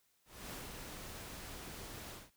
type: noise with ADSR envelope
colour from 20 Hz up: pink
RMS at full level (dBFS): -45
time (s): 0.25-2.31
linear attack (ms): 280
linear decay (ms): 120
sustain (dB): -3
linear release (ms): 190
effects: white hiss -75 dBFS RMS until 2.36 s